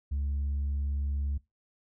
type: tone with tanh clipping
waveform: sine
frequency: 70.6 Hz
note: C#2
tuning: 32 cents sharp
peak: -29 dBFS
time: 0.11-1.38 s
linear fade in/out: 10 ms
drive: 2 dB
effects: noise-tail reverb RT60 0.2 s tail -20 dB re dry